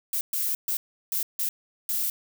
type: noise bursts at uneven times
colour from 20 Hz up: violet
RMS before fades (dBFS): -27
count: 6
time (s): 0.13-0.21 / 0.33-0.55 / 0.68-0.77 / 1.12-1.23 / 1.39-1.49 / 1.89-2.1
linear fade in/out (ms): 2
effects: none